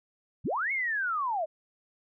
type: linear two-way sweep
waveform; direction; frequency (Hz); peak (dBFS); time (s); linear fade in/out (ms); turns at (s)
sine; up then down; 60.7 to 2217 to 589; -27; 0.44-1.46; 20; 0.72
effects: none